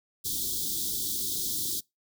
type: band-stop noise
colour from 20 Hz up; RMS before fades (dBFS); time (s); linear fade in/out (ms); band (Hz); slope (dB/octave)
white; -31; 0.24-1.81; 20; 410 to 3300; 96
effects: noise-tail reverb RT60 0.2 s tail -25 dB re dry